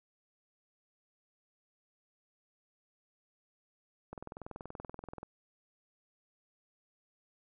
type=click train; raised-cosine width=1 ms; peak=-29 dBFS; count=24; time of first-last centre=4.13-5.23 s; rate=20.9 Hz; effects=none